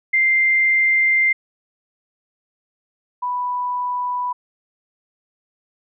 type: tone pair in turn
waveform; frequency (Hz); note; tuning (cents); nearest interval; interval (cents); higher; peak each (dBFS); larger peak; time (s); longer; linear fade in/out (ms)
sine; 2093 / 987.8; C7 / B5; 0 / 0; octave + minor second; 1300; first; -13 / -20; first; 0.13-1.33 / 3.22-4.33; first; 10
effects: none